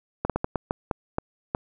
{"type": "slowing click train", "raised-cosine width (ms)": 1, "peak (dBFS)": -10, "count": 9, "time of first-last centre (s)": [0.25, 1.549], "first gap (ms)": 47, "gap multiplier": 1.34, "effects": []}